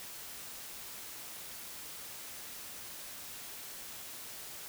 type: silence
effects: white hiss -46 dBFS RMS until 4.68 s